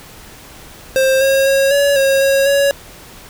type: tone with pitch steps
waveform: square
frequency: 529 / 541 / 545 / 566 / 543 / 547 / 560 Hz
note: C5 / C#5 / C#5 / C#5 / C#5 / C#5 / C#5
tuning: +19 / -42 / -29 / +36 / -36 / -23 / +18 cents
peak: -11 dBFS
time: 0.96-2.71 s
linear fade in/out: 0 ms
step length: 250 ms
effects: pink hiss -38 dBFS RMS until 3.29 s